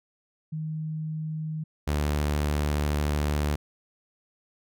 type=tone pair in turn; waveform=sine / sawtooth; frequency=156.4 / 73.94 Hz; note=D#3 / D2; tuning=+9 / +12 cents; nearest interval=octave + minor second; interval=1297 cents; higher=first; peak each=-29 / -20 dBFS; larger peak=second; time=0.52-1.64 / 1.87-3.56 s; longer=second; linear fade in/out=10 ms; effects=none